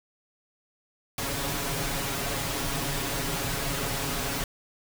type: noise with comb filter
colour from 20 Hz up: pink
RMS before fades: -30 dBFS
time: 1.18-4.44 s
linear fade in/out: 2 ms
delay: 7.2 ms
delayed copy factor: +0.95
effects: none